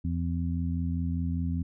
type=harmonic tone; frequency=85 Hz; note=F2; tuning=46 cents flat; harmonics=1 / 2 / 3; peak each=-29 / -32 / -34 dBFS; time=0.04-1.63 s; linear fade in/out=10 ms; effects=none